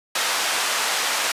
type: band-pass noise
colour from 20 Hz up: pink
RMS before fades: -23 dBFS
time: 0.15-1.32 s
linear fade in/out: 5 ms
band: 880 to 9300 Hz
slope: 12 dB/octave
effects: resampled to 32000 Hz